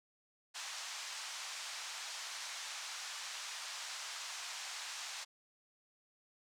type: band-pass noise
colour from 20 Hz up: white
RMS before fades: -45 dBFS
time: 0.54-5.25 s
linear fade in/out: 20 ms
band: 760 to 7000 Hz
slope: 24 dB/octave
effects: none